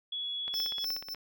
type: tone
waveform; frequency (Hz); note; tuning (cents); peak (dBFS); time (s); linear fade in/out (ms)
sine; 3376; G#7; +28; -33; 0.12-0.85; 5
type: click train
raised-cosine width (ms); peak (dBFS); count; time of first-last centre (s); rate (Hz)
0.3; -27; 12; 0.48-1.147; 16.5
type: tone with tremolo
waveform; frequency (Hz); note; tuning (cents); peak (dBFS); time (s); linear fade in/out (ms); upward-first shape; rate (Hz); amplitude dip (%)
square; 5320; E8; +15; -31; 0.53-1.15; 20; sine; 3.4; 85
effects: none